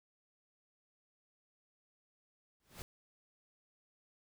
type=noise with exponential growth; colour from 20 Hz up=pink; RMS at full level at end=-44 dBFS; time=2.6-2.82 s; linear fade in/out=0 ms; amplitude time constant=46 ms; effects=none